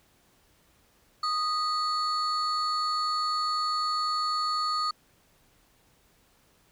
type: tone pair together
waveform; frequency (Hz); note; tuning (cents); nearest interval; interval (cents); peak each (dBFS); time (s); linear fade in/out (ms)
sine; 1242 / 4426; D#6 / C#8; -3 / -3; octave + minor seventh; 2200; -25 / -29; 1.23-4.91; 5
effects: tanh soft clip ceiling -22 dBFS + pink hiss -64 dBFS RMS until 6.71 s